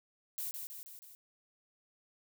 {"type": "noise with echo", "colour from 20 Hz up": "violet", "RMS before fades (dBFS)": -39, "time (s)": [0.38, 0.51], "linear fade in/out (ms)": 0, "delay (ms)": 160, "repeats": 4, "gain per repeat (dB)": -4, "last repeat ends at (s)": 1.15, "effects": []}